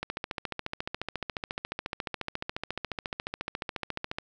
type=click train; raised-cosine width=0.3 ms; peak=-16 dBFS; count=60; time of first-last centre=0.03-4.185 s; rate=14.2 Hz; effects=none